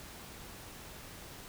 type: silence
effects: pink hiss -49 dBFS RMS until 1.48 s